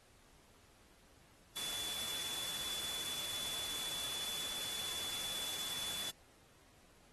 sine tone in noise, 3454 Hz, A7, 33 cents flat, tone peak -42 dBFS, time 1.56-6.11 s, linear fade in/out 10 ms, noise white, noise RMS -43 dBFS, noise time 1.56-6.11 s, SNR -2 dB, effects pink hiss -66 dBFS RMS until 7.12 s + AAC 32 kbps

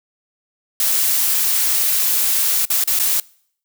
blue noise with dropouts, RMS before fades -17 dBFS, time 0.8-3.2 s, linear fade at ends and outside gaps 2 ms, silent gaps 2.653-2.701 / 2.839-2.875 / 2.991-2.997 s, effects noise-tail reverb RT60 0.6 s tail -24 dB re dry

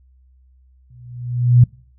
sine tone with exponential growth, 122.3 Hz, B2, 16 cents flat, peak -4 dBFS, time 0.9-1.64 s, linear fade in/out 5 ms, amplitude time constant 160 ms, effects noise-tail reverb RT60 0.5 s tail -25 dB re dry + added 64 Hz sine -49 dBFS peak until 1.98 s

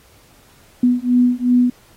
sine beating tone pair, 245.3 / 248 Hz, B3 / B3, -12 / +7 cents, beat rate 2.7 Hz, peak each -15 dBFS, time 0.83-1.7 s, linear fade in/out 5 ms, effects pink hiss -51 dBFS RMS until 1.96 s + AAC 48 kbps

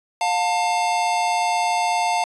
square tone pair together, 709.8 / 893 Hz, F5 / A5, +28 / +25 cents, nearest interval major third, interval 397 cents, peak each -22 dBFS, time 0.21-2.24 s, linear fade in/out 2 ms, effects resampled to 22050 Hz

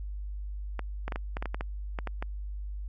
clicks, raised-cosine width 0.5 ms, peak -19 dBFS, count 12, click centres 0.793 / 1.08 / 1.122 / 1.159 / 1.369 / 1.425 / 1.457 / 1.545 / 1.609 / 1.988 / 2.073 / 2.225 s, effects added 50 Hz sine -34 dBFS peak until 2.88 s

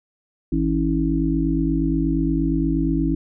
harmonic tone with a mistuned harmonic, 53.8 Hz, A1, 38 cents flat, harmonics 1 / 3 / 5 / 6, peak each -24 / -24 / -22 / -23 dBFS, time 0.52-3.15 s, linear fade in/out 5 ms, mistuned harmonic 5, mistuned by +34 cents, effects none

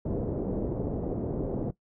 white low-pass noise, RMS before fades -31 dBFS, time 0.05-1.71 s, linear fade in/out 5 ms, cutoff 480 Hz, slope 24 dB/octave, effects noise-tail reverb RT60 0.1 s tail -17 dB re dry

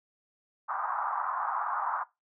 white band-pass noise, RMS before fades -32 dBFS, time 0.68-2.04 s, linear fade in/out 20 ms, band 790 to 1300 Hz, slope 48 dB/octave, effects noise-tail reverb RT60 0.2 s tail -18 dB re dry

